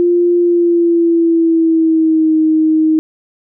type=tone with pitch glide; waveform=sine; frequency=349.1 to 314.6 Hz; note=F4 to D#4; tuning=-1 to +19 cents; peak=-8 dBFS; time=0-2.99 s; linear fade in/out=0 ms; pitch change=-180 cents; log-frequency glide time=0.38-2.35 s; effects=none